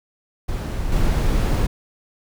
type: noise with level steps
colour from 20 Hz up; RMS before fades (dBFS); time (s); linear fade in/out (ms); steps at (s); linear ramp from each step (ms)
brown; -24 / -18; 0.48-1.67; 10; 0.92; 2
effects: none